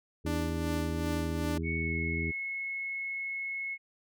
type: harmonic tone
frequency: 81.8 Hz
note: E2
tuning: 13 cents flat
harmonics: 1 / 2 / 3 / 4 / 5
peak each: -34 / -37 / -39 / -40 / -41 dBFS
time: 0.24-2.32 s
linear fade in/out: 20 ms
type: tone with tremolo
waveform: sawtooth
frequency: 294.8 Hz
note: D4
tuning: 7 cents sharp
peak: -28 dBFS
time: 0.26-1.58 s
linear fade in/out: 5 ms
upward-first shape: sine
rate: 2.6 Hz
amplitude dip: 50%
type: tone with pitch glide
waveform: sine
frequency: 2217 to 2183 Hz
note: C#7 to C#7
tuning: 0 to -27 cents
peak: -33 dBFS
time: 1.63-3.78 s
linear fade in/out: 50 ms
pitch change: -27 cents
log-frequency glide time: 1.77-1.96 s
effects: none